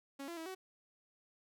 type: tone with pitch steps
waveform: sawtooth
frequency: 276.3 / 340.3 / 324.5 / 376.4 Hz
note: C#4 / F4 / E4 / F#4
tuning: -6 / -45 / -27 / +30 cents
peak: -39 dBFS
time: 0.19-0.55 s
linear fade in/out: 10 ms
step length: 90 ms
effects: none